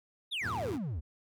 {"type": "exponential sweep", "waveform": "triangle", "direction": "down", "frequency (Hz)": [3887, 65.9], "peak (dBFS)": -31, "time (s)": [0.31, 1.01], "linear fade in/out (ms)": 20}
{"type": "chord", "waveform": "sawtooth", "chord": "E diminished", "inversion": "none", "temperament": "just", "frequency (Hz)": [82.41, 98.89, 118.67], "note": ["E2", "G2", "Bb2"], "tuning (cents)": [0, 16, 31], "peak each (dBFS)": [-39, -38, -37], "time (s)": [0.41, 0.79], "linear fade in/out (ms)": 50}
{"effects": []}